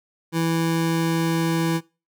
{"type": "tone pair together", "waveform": "square", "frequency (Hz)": [164.81, 329.6], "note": ["E3", "E4"], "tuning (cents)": [0, 0], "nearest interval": "octave", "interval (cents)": 1200, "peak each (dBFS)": [-23, -24], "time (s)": [0.32, 1.81], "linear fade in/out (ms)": 50, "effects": ["noise-tail reverb RT60 0.3 s tail -22 dB re dry"]}